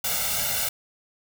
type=noise with comb filter; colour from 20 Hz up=white; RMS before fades=-26 dBFS; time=0.04-0.69 s; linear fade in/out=5 ms; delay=1.4 ms; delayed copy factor=+0.95; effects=none